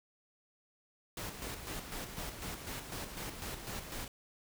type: noise with tremolo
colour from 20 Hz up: pink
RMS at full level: -41 dBFS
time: 1.17-4.08 s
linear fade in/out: 2 ms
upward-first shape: square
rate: 4 Hz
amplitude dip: 50%
effects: none